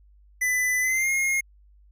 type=tone with pitch glide; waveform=square; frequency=2000 to 2144 Hz; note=B6 to C7; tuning=+21 to +42 cents; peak=-22 dBFS; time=0.41-1.41 s; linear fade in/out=10 ms; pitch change=+121 cents; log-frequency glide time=0.81-1.1 s; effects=added 50 Hz sine -52 dBFS peak until 1.91 s